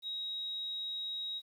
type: tone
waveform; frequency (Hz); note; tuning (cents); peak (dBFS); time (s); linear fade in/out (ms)
sine; 3804; A#7; +34; -36; 0.02-1.42; 50
effects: 11-bit